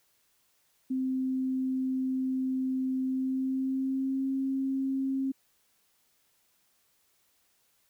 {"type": "tone with pitch glide", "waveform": "sine", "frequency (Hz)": [260.6, 267.9], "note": ["C4", "C4"], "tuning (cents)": [-7, 41], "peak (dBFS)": -27, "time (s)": [0.9, 5.32], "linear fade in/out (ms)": 10, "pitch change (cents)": 48, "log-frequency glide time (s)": [3.05, 4.27], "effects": ["white hiss -70 dBFS RMS until 7.89 s"]}